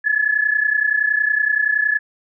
sine tone pair together, 1700 / 1730.7 Hz, G#6 / A6, +40 / -29 cents, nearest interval unison, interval 31 cents, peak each -17 / -19 dBFS, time 0.04-1.99 s, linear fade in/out 20 ms, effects none

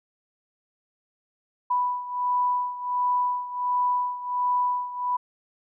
sine beating tone pair, 987.8 / 989.2 Hz, B5 / B5, 0 / +3 cents, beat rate 1.4 Hz, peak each -24 / -28 dBFS, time 1.7-5.17 s, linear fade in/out 10 ms, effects none

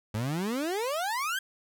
30% pulse exponential sweep, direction up, 102 to 1628 Hz, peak -26 dBFS, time 0.14-1.39 s, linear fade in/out 5 ms, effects none

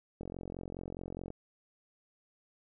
click train, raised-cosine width 2 ms, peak -28 dBFS, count 50, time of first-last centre 0.21-1.304 s, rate 44.8 Hz, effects none

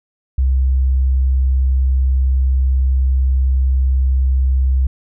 sine tone, 65.41 Hz, C2, in tune, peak -11 dBFS, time 0.38-4.87 s, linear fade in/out 5 ms, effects none

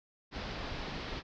pink low-pass noise, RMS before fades -40 dBFS, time 0.31-1.23 s, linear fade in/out 50 ms, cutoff 5100 Hz, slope 48 dB/octave, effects none

